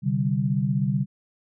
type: chord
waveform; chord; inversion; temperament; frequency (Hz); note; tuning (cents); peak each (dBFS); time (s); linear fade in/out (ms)
sine; C suspended second; none; equal with one note detuned; 130.81 / 146.83 / 194.42; C3 / D3 / G3; 0 / 0 / -14; -25; 0.02-1.06; 50
effects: none